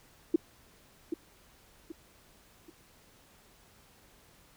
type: tone with echo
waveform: sine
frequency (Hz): 329.6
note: E4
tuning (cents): 0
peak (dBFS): -19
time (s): 0.34-0.36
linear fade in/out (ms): 5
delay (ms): 780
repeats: 3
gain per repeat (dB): -9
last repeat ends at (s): 2.7
effects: pink hiss -61 dBFS RMS until 4.56 s